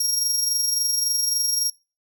25% pulse tone with amplitude modulation, 5600 Hz, F8, 4 cents sharp, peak -14 dBFS, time 0-1.7 s, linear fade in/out 5 ms, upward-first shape sine, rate 23.6 Hz, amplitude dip 45%, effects noise-tail reverb RT60 0.3 s tail -21 dB re dry

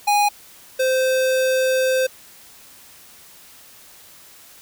square tone pair in turn, 824 / 519.1 Hz, G#5 / C5, -14 / -14 cents, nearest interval minor sixth, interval 800 cents, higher first, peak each -15 / -17 dBFS, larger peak first, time 0.07-0.29 / 0.79-2.07 s, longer second, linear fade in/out 10 ms, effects white hiss -46 dBFS RMS until 4.61 s

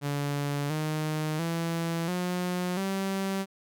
sawtooth tone with pitch steps, 143.4 / 154.58 / 166.64 / 179.63 / 193.64 Hz, D3 / D#3 / E3 / F3 / G3, -41 / -11 / +19 / +49 / -21 cents, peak -24 dBFS, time 0.01-3.46 s, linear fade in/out 50 ms, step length 690 ms, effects none

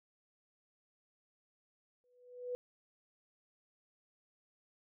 sine tone with exponential growth, 493.9 Hz, B4, in tune, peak -34 dBFS, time 2.04-2.55 s, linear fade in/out 0 ms, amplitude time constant 110 ms, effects none

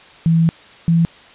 sine tone pair in turn, 164.6 / 167.09 Hz, E3 / E3, -2 / +24 cents, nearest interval unison, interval 26 cents, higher second, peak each -10 dBFS, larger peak neither, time 0.26-0.49 / 0.88-1.05 s, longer first, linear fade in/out 0 ms, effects white hiss -43 dBFS RMS until 1.34 s + resampled to 8000 Hz

